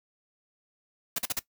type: noise bursts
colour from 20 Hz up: white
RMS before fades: -29 dBFS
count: 4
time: 1.16-1.393 s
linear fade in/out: 5 ms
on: 26 ms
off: 43 ms
effects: noise-tail reverb RT60 0.1 s tail -18 dB re dry